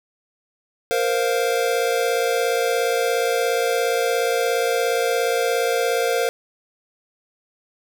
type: chord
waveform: square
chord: Bb suspended second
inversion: none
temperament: equal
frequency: 466.2 / 523.3 / 698.5 Hz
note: Bb4 / C5 / F5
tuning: 0 / 0 / 0 cents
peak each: -22 / -24 / -26 dBFS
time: 0.91-6.29 s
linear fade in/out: 0 ms
effects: none